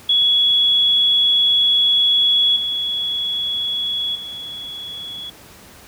sine tone with level steps, 3368 Hz, G#7, 24 cents sharp, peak -12 / -19 / -28 dBFS, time 0.09-5.3 s, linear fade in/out 5 ms, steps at 2.56 / 4.15 s, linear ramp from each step 5 ms, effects pink hiss -43 dBFS RMS until 5.87 s + high-pass 60 Hz 12 dB/octave

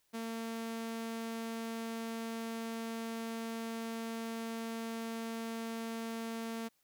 sawtooth tone, 227.3 Hz, A#3, 43 cents flat, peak -34 dBFS, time 0.13-6.69 s, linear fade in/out 20 ms, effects white hiss -75 dBFS RMS until 6.83 s

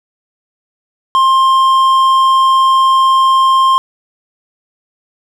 triangle tone with hard clipping, 1058 Hz, C6, 19 cents sharp, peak -8 dBFS, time 1.15-3.78 s, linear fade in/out 0 ms, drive 9 dB, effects none

